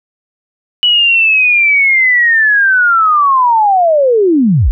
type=linear sweep; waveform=sine; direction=down; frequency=2960 to 35.19 Hz; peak=-6 dBFS; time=0.83-4.71 s; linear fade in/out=0 ms; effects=none